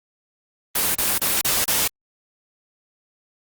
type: noise bursts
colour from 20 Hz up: white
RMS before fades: -20 dBFS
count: 5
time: 0.75-1.878 s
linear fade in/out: 5 ms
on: 200 ms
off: 32 ms
effects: Opus 24 kbps